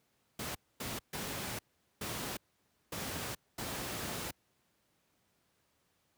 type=noise bursts at uneven times; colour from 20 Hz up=pink; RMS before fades=-39 dBFS; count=6; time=0.39-0.55 / 0.8-0.99 / 1.13-1.59 / 2.01-2.37 / 2.92-3.35 / 3.58-4.31 s; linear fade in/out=5 ms; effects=pink hiss -75 dBFS RMS until 6.17 s + high-pass 80 Hz 12 dB/octave